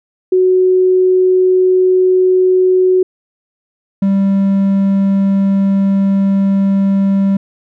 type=tone pair in turn; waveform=sine / triangle; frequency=370 / 196 Hz; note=F#4 / G3; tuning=0 / 0 cents; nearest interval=major seventh; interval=1100 cents; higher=first; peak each=-7 dBFS; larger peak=neither; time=0.32-3.03 / 4.02-7.37 s; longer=second; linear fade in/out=5 ms; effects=none